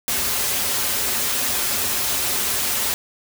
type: noise with comb filter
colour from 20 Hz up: white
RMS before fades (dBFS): -22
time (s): 0.08-2.94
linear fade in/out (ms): 0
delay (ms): 6.2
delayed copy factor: -0.65
effects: none